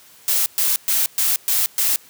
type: noise bursts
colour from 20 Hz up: blue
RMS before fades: -18 dBFS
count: 6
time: 0.28-1.96 s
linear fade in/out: 0 ms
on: 180 ms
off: 120 ms
effects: white hiss -48 dBFS RMS until 2.09 s + high-pass 80 Hz 12 dB/octave